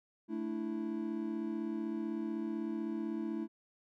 triangle chord, A suspended fourth, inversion none, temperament equal, 220 / 293.7 / 329.6 Hz, A3 / D4 / E4, 0 / 0 / 0 cents, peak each -37 / -40 / -36 dBFS, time 0.28-3.48 s, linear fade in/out 50 ms, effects none

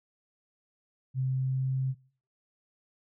sine tone with pitch glide, 130.81 to 131.87 Hz, C3 to C3, 0 to +14 cents, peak -26 dBFS, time 1.14-1.95 s, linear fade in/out 50 ms, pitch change +14 cents, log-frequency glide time 1.28-1.74 s, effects noise-tail reverb RT60 0.5 s tail -24 dB re dry

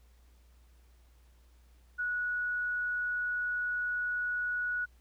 sine tone, 1465 Hz, F#6, 18 cents flat, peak -30 dBFS, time 1.98-4.86 s, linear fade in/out 20 ms, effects added 60 Hz sine -58 dBFS peak until 5 s + pink hiss -70 dBFS RMS until 5 s

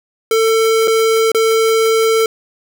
square tone with dropouts, 447.1 Hz, A4, 28 cents sharp, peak -11 dBFS, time 0.31-2.26 s, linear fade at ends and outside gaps 2 ms, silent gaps 0.875-0.879 / 1.318-1.347 s, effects none

